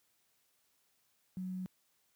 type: tone with quantisation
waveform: sine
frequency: 185 Hz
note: F#3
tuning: in tune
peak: -37 dBFS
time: 1.37-1.66 s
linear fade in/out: 0 ms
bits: 11
effects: white hiss -75 dBFS RMS until 2.15 s + high-pass 60 Hz 12 dB/octave